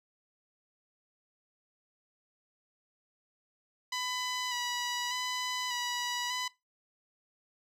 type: tone with vibrato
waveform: 10% pulse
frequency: 987.8 Hz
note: B5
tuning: in tune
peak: -24 dBFS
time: 3.92-6.48 s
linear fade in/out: 5 ms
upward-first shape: square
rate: 0.84 Hz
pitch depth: 22 cents each way
effects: noise-tail reverb RT60 0.2 s tail -19 dB re dry + low-pass 10000 Hz 12 dB/octave